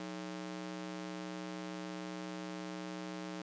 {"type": "ring-modulated tone", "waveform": "sawtooth", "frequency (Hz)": 246.9, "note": "B3", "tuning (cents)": 0, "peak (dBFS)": -34, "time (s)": [0, 3.42], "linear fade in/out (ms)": 2, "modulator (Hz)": 66.4, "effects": ["resampled to 16000 Hz", "10-bit"]}